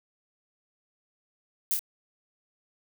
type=noise with echo; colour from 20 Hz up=violet; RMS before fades=-26 dBFS; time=1.71-1.74 s; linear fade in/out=0 ms; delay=26 ms; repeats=2; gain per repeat=-3 dB; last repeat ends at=1.792 s; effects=none

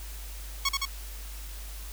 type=tone with echo; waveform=10% pulse; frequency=1104 Hz; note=C#6; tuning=7 cents flat; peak=-15 dBFS; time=0.65-0.69 s; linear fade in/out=5 ms; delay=82 ms; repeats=2; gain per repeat=-2 dB; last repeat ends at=0.854 s; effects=added 50 Hz sine -38 dBFS peak until 1.92 s + white hiss -46 dBFS RMS until 1.92 s

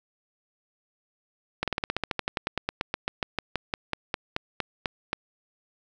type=slowing click train; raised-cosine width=0.3 ms; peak=-10 dBFS; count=28; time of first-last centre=1.63-5.131 s; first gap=47 ms; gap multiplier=1.07; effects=none

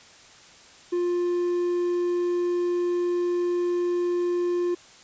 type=tone; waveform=triangle; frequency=351.9 Hz; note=F4; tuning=13 cents sharp; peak=-20 dBFS; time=0.92-4.75 s; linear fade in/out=10 ms; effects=white hiss -50 dBFS RMS until 5.03 s + resampled to 16000 Hz

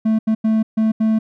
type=tone bursts at uneven times; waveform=triangle; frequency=220 Hz; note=A3; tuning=in tune; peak=-11 dBFS; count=5; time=0.05-0.19 / 0.27-0.35 / 0.44-0.63 / 0.77-0.92 / 1-1.19 s; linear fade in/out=10 ms; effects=none

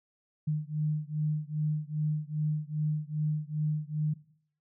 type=beating tone pair; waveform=sine; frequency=151.2 / 153.7 Hz; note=D#3 / D#3; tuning=-49 / -21 cents; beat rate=2.5 Hz; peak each=-31 dBFS; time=0.47-4.14 s; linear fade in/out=10 ms; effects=noise-tail reverb RT60 0.6 s tail -19 dB re dry

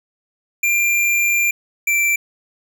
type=tone pair in turn; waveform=square; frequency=2382 / 2344 Hz; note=D7 / D7; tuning=+24 / -4 cents; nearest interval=unison; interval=28 cents; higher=first; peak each=-15 dBFS; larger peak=neither; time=0.63-1.51 / 1.87-2.16 s; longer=first; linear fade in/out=5 ms; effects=none

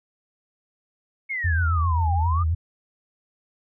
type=exponential two-way sweep; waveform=sine; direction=down then up; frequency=2217 to 776 to 1256 Hz; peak=-25 dBFS; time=1.29-2.44 s; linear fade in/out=20 ms; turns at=2.14 s
type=tone with vibrato; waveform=sine; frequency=82.8 Hz; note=E2; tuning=8 cents sharp; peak=-19 dBFS; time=1.44-2.55 s; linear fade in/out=10 ms; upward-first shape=triangle; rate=7.5 Hz; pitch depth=110 cents each way
effects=none

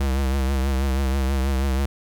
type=tone with vibrato; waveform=square; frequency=67.1 Hz; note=C2; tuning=44 cents sharp; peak=-20 dBFS; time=0-1.86 s; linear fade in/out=5 ms; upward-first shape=triangle; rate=6.2 Hz; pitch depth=73 cents each way; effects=10-bit

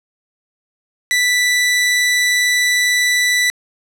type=tone; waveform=sawtooth; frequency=1975.5 Hz; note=B6; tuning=in tune; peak=-9 dBFS; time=1.11-3.5 s; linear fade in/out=0 ms; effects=low-pass 11000 Hz 12 dB/octave + 8-bit

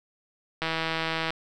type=click train; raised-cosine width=0.3 ms; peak=-12 dBFS; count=112; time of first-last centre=0.62-1.305 s; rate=162 Hz; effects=none

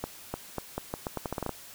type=accelerating click train; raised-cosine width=1 ms; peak=-17 dBFS; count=13; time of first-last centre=0.04-1.493 s; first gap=300 ms; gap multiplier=0.81; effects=white hiss -48 dBFS RMS until 1.74 s

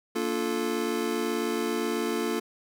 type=chord; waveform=square; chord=Bb major seventh; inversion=none; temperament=just; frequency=233.1 / 291.4 / 349.6 / 437 Hz; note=Bb3 / D4 / F4 / A4; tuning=0 / -13 / +2 / -12 cents; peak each=-33 / -35 / -32 / -32 dBFS; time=0.15-2.4 s; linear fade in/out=10 ms; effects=none

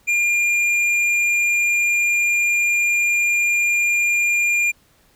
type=tone with hard clipping; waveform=sine; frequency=2405 Hz; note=D7; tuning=41 cents sharp; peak=-17 dBFS; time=0.07-4.72 s; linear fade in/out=20 ms; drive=7 dB; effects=pink hiss -57 dBFS RMS until 5.15 s

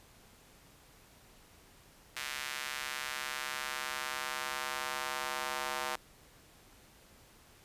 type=tone with high-pass filter sweep; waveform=square; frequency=70 Hz; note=C#2; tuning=18 cents sharp; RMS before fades=-38 dBFS; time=2.16-5.96 s; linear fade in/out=5 ms; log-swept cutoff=1900 to 870 Hz; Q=1.1; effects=pink hiss -60 dBFS RMS until 7.64 s + resampled to 32000 Hz

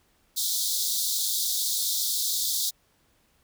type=high-pass noise; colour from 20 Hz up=pink; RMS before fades=-27 dBFS; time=0.36-2.71 s; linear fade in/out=20 ms; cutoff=3500 Hz; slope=96 dB/octave; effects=pink hiss -66 dBFS RMS until 3.43 s

